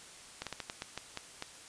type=slowing click train; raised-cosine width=0.2 ms; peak=-20 dBFS; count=9; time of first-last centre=0.42-1.424 s; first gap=47 ms; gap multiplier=1.27; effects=white hiss -52 dBFS RMS until 1.68 s + resampled to 22050 Hz